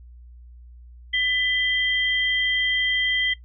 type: tone pair together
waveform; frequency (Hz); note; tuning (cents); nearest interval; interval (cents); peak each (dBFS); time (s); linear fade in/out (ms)
sine; 1999 / 3173; B6 / G7; +20 / +20; minor sixth; 800; -22; 1.13-3.34; 10
effects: noise-tail reverb RT60 0.1 s tail -17 dB re dry + added 60 Hz sine -42 dBFS peak until 3.44 s